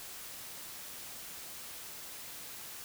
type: silence
effects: white hiss -46 dBFS RMS until 2.84 s